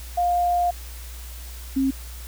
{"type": "tone pair in turn", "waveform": "sine", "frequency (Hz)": [705, 268.3], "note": ["F5", "C4"], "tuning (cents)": [16, 44], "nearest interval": "octave + perfect fourth", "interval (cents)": 1672, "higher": "first", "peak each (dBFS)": -18, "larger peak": "neither", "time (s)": [[0.17, 0.71], [1.76, 1.91]], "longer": "first", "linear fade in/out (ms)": 10, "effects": ["added 60 Hz sine -35 dBFS peak until 2.27 s", "white hiss -43 dBFS RMS until 2.27 s"]}